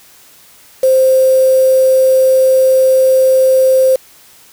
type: tone with quantisation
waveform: sine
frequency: 523 Hz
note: C5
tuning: 1 cent flat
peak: -6 dBFS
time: 0.83-3.96 s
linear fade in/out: 5 ms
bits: 4
effects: white hiss -43 dBFS RMS until 4.52 s